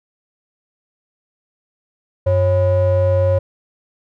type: ring-modulated tone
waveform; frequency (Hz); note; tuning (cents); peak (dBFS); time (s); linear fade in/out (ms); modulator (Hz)
triangle; 226; A3; +47; -7; 2.26-3.39; 10; 320
effects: none